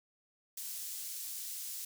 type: high-pass noise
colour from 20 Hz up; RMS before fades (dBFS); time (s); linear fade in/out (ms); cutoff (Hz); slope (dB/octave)
pink; -42; 0.57-1.85; 5; 6800; 12
effects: none